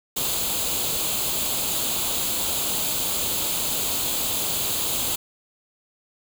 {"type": "noise with comb filter", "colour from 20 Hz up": "white", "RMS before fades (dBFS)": -25, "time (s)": [0.16, 5.16], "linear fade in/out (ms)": 10, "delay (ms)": 0.27, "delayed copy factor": 0.65, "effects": []}